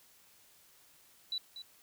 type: tone with echo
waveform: sine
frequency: 3951 Hz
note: B7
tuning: in tune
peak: -33 dBFS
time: 1.32-1.38 s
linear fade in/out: 2 ms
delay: 240 ms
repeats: 1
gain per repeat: -10 dB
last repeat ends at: 1.62 s
effects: white hiss -63 dBFS RMS until 1.82 s